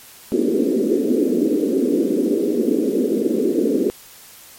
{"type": "band-pass noise", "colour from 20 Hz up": "pink", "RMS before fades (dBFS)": -18, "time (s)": [0.32, 3.9], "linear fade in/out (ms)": 0, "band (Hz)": [230, 460], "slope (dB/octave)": 48, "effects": ["white hiss -43 dBFS RMS until 4.58 s", "MP3 64 kbps"]}